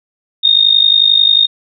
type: tone with amplitude modulation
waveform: sine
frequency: 3692 Hz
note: A#7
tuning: 17 cents flat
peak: -3 dBFS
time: 0.43-1.47 s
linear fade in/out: 20 ms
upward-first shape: sine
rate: 51.2 Hz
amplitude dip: 80%
effects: none